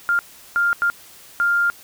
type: tone bursts at uneven times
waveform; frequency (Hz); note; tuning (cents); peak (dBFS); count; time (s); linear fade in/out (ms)
sine; 1400; F6; +4; -15; 4; 0.09-0.19 / 0.56-0.73 / 0.82-0.9 / 1.4-1.7; 0
effects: white hiss -45 dBFS RMS until 1.83 s